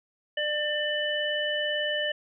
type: harmonic tone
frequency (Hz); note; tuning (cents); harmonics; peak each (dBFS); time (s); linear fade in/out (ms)
597; D5; +28; 1 / 3 / 5; -30 / -30 / -30; 0.37-2.12; 5
effects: none